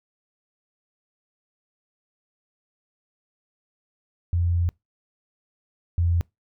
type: tone pair in turn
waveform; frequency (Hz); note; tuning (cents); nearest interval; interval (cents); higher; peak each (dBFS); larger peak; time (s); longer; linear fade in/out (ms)
sine; 86.4 / 85.65; F2 / F2; -18 / -33; unison; 15; first; -19 / -18; second; 4.33-4.69 / 5.98-6.21; first; 0
effects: noise-tail reverb RT60 0.2 s tail -26 dB re dry